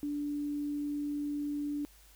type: tone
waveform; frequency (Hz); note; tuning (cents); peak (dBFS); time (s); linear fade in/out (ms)
sine; 291.6; D4; -12; -32; 0.03-1.85; 0
effects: added 50 Hz sine -59 dBFS peak until 2.15 s + white hiss -61 dBFS RMS until 2.15 s